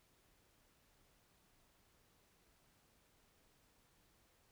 silence, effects pink hiss -73 dBFS RMS until 4.51 s

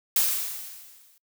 blue noise with exponential decay, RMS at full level -20 dBFS, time 0.16-1.18 s, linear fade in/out 2 ms, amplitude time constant 220 ms, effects noise-tail reverb RT60 0.1 s tail -26 dB re dry

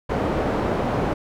white low-pass noise, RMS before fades -23 dBFS, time 0.09-1.14 s, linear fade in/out 10 ms, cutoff 650 Hz, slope 12 dB/octave, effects none

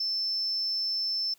sine tone, 5300 Hz, E8, 9 cents sharp, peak -26 dBFS, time 0-1.34 s, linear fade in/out 5 ms, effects tanh soft clip ceiling -22 dBFS + white hiss -63 dBFS RMS until 1.38 s

